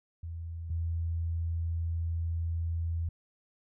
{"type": "tone pair in turn", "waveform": "sine", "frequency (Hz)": [83.3, 83.3], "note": ["E2", "E2"], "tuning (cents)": [19, 19], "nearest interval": "unison", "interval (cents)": 0, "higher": "neither", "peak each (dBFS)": [-36, -29], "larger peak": "second", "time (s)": [[0.23, 0.7], [0.7, 3.09]], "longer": "second", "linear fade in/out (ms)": 5, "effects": []}